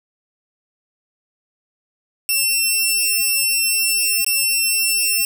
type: tone with dropouts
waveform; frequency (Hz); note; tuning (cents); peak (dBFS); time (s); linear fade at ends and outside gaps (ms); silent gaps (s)
10% pulse; 2699; E7; +40; -7; 2.29-5.25; 1; 4.246-4.264
effects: none